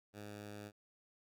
10% pulse tone, 103.83 Hz, G#2, in tune, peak -39 dBFS, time 0.13-0.72 s, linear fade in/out 50 ms, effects none

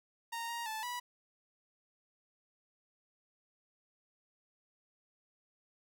sawtooth tone with pitch steps, 927 / 937 / 875 / 978 Hz, A#5 / A#5 / A5 / B5, -10 / +9 / -10 / -17 cents, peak -34 dBFS, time 0.32-1 s, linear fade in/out 10 ms, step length 170 ms, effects none

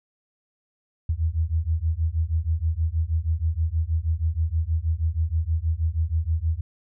sine beating tone pair, 78 / 84.3 Hz, D#2 / E2, +5 / +39 cents, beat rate 6.3 Hz, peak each -24 dBFS, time 1.09-6.61 s, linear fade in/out 5 ms, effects none

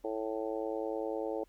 harmonic tone, 110 Hz, A2, in tune, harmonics 3 / 4 / 5 / 6 / 7 / 8, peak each -39 / -37 / -38 / -46 / -44 / -48 dBFS, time 0.04-1.44 s, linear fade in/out 5 ms, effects added 43 Hz sine -63 dBFS peak until 1.48 s + pink hiss -71 dBFS RMS until 1.48 s

